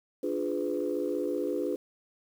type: chord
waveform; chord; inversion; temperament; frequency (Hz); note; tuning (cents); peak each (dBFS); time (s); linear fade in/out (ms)
sine; D diminished seventh; none; equal with one note detuned; 293.7 / 349.2 / 415.3 / 502.2; D4 / F4 / Ab4 / Cb5; 0 / 0 / 0 / +29; -33; 0.23-1.76; 5
effects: tanh soft clip ceiling -19 dBFS + 9-bit